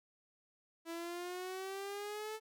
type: exponential sweep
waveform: sawtooth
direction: up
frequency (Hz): 329.6 to 440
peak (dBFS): -37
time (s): 0.85-2.4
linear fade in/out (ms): 50
effects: none